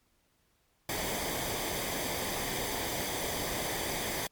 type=noise with comb filter; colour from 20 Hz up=pink; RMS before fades=-34 dBFS; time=0.89-4.27 s; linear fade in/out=2 ms; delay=0.73 ms; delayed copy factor=-0.6; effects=pink hiss -72 dBFS RMS until 4.31 s + MP3 96 kbps